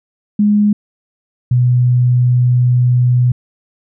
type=tone pair in turn; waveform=sine; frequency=207.7 / 123.85 Hz; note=G#3 / B2; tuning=0 / +5 cents; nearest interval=major sixth; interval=895 cents; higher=first; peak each=-8 dBFS; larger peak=neither; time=0.39-0.73 / 1.51-3.32 s; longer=second; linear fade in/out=5 ms; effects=none

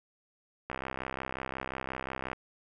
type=click train; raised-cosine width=0.5 ms; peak=-20 dBFS; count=108; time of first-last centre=0.7-2.331 s; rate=65.6 Hz; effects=none

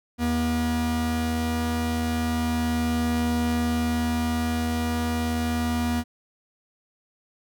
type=tone pair together; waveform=45% pulse; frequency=80.1 / 240 Hz; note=E2 / B3; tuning=-49 / -49 cents; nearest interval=octave + perfect fifth; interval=1900 cents; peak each=-28 / -24 dBFS; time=0.18-6.04 s; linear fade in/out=50 ms; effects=none

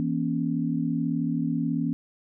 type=chord; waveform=sine; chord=A# diminished; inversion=second; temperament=equal with one note detuned; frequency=164.81 / 238.7 / 277.2 Hz; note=E3 / A#3 / C#4; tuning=0 / +41 / 0 cents; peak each=-28 dBFS; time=0-1.93 s; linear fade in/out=0 ms; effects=none

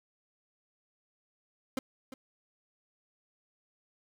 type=tone with echo; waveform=30% pulse; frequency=262.6 Hz; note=C4; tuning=6 cents sharp; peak=-27 dBFS; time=1.77-1.79 s; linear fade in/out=2 ms; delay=350 ms; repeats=1; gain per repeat=-13 dB; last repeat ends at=2.14 s; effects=none

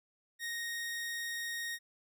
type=tone; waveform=sawtooth; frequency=1864.7 Hz; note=A#6; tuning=in tune; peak=-33 dBFS; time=0.39-1.79 s; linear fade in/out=50 ms; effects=none

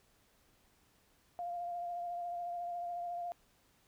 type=tone with vibrato; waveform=sine; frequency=698.5 Hz; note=F5; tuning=in tune; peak=-37 dBFS; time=1.39-3.32 s; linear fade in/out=0 ms; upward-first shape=sine; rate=14 Hz; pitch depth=22 cents each way; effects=pink hiss -70 dBFS RMS until 3.87 s

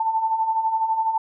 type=beating tone pair; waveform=sine; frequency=879 / 891 Hz; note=A5 / A5; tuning=-2 / +22 cents; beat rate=12 Hz; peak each=-27 / -20 dBFS; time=0-1.18 s; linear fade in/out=5 ms; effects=none

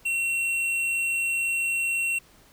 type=tone with tanh clipping; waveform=sine; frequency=2726 Hz; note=F7; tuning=43 cents flat; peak=-25 dBFS; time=0.05-2.19 s; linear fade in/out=10 ms; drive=11 dB; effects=pink hiss -56 dBFS RMS until 2.52 s

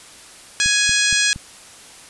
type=harmonic tone; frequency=833 Hz; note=G#5; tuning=5 cents sharp; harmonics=2 / 3 / 4 / 5 / 6 / 7 / 8 / 9 / 10; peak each=-20 / -22 / -23 / -24 / -25 / -25 / -26 / -27 / -27 dBFS; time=0.6-1.33 s; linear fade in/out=0 ms
type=click train; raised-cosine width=5 ms; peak=-19 dBFS; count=4; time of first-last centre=0.66-1.361 s; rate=4.28 Hz
effects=white hiss -42 dBFS RMS until 2.09 s + resampled to 24000 Hz

